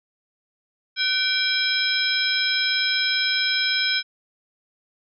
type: tone cluster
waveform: sine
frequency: 1515 / 2344 / 3239 / 3949 / 5170 Hz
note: F#6 / D7 / G#7 / B7 / E8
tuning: +40 / -4 / -44 / -1 / -34 cents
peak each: -26 dBFS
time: 0.96-4.03 s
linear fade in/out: 50 ms
effects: none